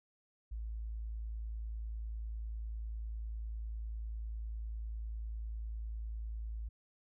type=tone; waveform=sine; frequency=55 Hz; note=A1; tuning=in tune; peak=-38 dBFS; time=0.51-6.69 s; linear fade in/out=10 ms; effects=none